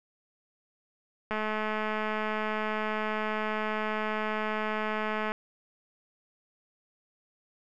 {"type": "click train", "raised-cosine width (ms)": 0.5, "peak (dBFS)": -17, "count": 863, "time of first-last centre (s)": [1.31, 5.319], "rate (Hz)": 215, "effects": []}